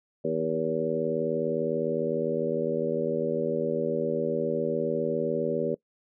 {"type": "harmonic tone with a mistuned harmonic", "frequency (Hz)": 79.8, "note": "D#2", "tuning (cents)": 44, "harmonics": [2, 3, 4, 5, 6, 7], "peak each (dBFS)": [-36, -33, -36, -31, -30, -31], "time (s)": [0.24, 5.75], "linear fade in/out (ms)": 10, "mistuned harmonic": 7, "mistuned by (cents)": 23, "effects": ["noise-tail reverb RT60 0.1 s tail -21 dB re dry"]}